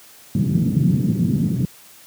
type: band-pass noise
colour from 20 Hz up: pink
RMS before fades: -18 dBFS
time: 0.35-1.65 s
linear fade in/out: 2 ms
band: 130 to 220 Hz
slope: 24 dB/octave
effects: white hiss -46 dBFS RMS until 2.06 s + high-pass 80 Hz 12 dB/octave